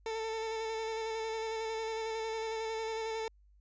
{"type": "tone with vibrato", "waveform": "30% pulse", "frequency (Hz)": 444.9, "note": "A4", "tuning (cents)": 19, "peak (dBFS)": -32, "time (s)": [0.06, 3.28], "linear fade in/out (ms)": 2, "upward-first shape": "square", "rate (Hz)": 11, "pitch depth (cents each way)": 16, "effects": ["added 50 Hz sine -60 dBFS peak until 3.6 s", "resampled to 16000 Hz"]}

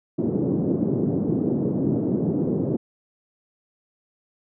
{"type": "band-pass noise", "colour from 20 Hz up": "white", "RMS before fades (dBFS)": -23, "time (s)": [0.18, 2.77], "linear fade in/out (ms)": 10, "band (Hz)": [130, 370], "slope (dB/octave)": 24, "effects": []}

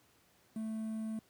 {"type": "tone with quantisation", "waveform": "triangle", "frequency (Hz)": 220, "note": "A3", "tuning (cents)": 0, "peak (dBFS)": -34, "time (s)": [0.56, 1.19], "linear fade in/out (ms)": 2, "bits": 10, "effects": ["pink hiss -68 dBFS RMS until 1.29 s", "high-pass 80 Hz 12 dB/octave"]}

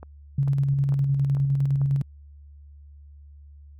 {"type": "click train", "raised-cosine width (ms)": 1, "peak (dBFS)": -27, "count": 5, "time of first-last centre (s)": [0.03, 1.816], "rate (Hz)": 2.24}
{"type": "tone with tremolo", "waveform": "sine", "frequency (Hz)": 138.59, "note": "C#3", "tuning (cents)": 0, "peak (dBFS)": -18, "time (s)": [0.38, 2.02], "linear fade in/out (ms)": 5, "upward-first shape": "square", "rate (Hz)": 9.8, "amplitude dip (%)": 30}
{"effects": ["added 72 Hz sine -44 dBFS peak until 3.79 s"]}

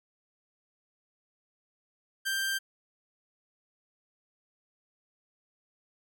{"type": "tone", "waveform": "sawtooth", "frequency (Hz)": 1577, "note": "G6", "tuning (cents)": 10, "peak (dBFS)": -25, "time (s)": [2.25, 2.59], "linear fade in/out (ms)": 20, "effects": []}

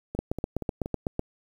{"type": "two click trains", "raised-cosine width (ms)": 2, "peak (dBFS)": [-13, -19], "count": [9, 4], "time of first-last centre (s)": [[0.19, 1.194], [0.15, 0.859]], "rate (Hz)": [7.97, 4.23], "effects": ["8-bit"]}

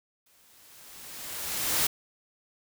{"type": "noise with exponential growth", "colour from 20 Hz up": "white", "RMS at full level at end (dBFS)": -24, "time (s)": [0.26, 1.87], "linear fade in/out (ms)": 5, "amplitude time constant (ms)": 350, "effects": []}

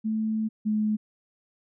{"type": "tone pair in turn", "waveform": "sine", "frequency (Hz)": [218.7, 213.8], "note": ["A3", "A3"], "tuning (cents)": [-10, -49], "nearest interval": "unison", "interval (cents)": 39, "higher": "first", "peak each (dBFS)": [-24, -22], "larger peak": "second", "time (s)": [[0.04, 0.49], [0.65, 0.97]], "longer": "first", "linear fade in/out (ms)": 20, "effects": []}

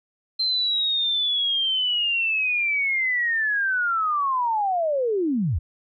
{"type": "linear sweep", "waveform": "sine", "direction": "down", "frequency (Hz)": [4136, 62.2], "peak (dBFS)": -20, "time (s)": [0.39, 5.59], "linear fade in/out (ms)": 10, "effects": []}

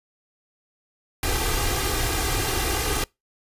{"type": "noise with comb filter", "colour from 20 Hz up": "pink", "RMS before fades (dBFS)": -24, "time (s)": [1.23, 3.04], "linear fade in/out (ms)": 2, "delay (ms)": 2.5, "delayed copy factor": 0.8, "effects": ["noise-tail reverb RT60 0.2 s tail -25 dB re dry", "resampled to 32000 Hz"]}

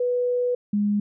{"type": "tone pair in turn", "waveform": "sine", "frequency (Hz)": [492.2, 206.1], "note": ["B4", "G#3"], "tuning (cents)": [-6, -13], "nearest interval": "octave + minor third", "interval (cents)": 1507, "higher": "first", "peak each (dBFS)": [-20, -19], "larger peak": "second", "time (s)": [[0, 0.55], [0.73, 1]], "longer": "first", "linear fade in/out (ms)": 5, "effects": []}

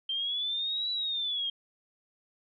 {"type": "linear two-way sweep", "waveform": "sine", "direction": "up then down", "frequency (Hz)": [3136, 3953, 3201], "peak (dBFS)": -29, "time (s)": [0.09, 1.5], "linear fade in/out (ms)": 5, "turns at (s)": 0.91, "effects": []}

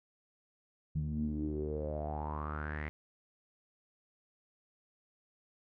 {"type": "tone with low-pass filter sweep", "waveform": "sawtooth", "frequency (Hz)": 75.4, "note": "D2", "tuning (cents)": 46, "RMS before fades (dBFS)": -37, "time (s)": [0.95, 2.89], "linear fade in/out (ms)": 0, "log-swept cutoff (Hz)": [160, 2100], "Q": 7.8, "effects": []}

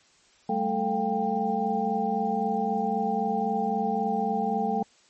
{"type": "tone cluster", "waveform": "sine", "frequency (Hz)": [195.1, 218.9, 443.1, 703, 791], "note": ["G3", "A3", "A4", "F5", "G5"], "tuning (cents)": [-8, -9, 12, 11, 15], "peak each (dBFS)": [-32, -30, -31, -34, -27], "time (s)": [0.49, 4.83], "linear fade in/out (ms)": 5, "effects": ["white hiss -60 dBFS RMS until 5.09 s", "MP3 32 kbps"]}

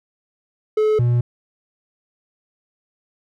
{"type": "tone pair in turn", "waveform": "triangle", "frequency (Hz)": [430, 120.66], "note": ["A4", "B2"], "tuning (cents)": [-40, -40], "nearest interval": "octave + minor seventh", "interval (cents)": 2200, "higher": "first", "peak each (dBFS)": -12, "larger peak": "neither", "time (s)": [[0.77, 0.99], [0.99, 1.21]], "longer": "neither", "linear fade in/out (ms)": 5, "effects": []}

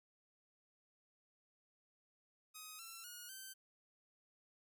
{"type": "tone with pitch steps", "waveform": "5% pulse", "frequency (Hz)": [1257, 1347.2, 1443.9, 1547.5], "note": ["D#6", "E6", "F#6", "G6"], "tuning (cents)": [17, 37, -43, -23], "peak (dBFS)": -39, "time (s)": [2.54, 3.54], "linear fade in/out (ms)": 20, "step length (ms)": 250, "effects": []}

